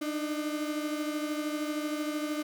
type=beating tone pair; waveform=35% pulse; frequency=299 / 312 Hz; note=D4 / D#4; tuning=+31 / +5 cents; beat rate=13 Hz; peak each=-30 / -36 dBFS; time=0.01-2.43 s; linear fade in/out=10 ms; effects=none